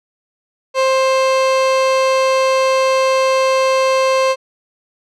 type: tone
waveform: 30% pulse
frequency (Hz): 527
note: C5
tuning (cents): +12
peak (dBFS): -9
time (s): 0.74-4.36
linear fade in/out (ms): 50
effects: low-pass 6000 Hz 12 dB/octave